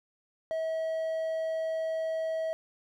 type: tone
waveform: triangle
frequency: 644 Hz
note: E5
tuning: 41 cents flat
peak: -27 dBFS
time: 0.51-2.53 s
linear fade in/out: 0 ms
effects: none